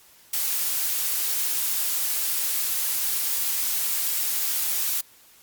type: noise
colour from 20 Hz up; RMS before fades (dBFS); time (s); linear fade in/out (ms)
blue; -25; 0.33-5.01; 5
effects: white hiss -54 dBFS RMS until 5.42 s + Opus 48 kbps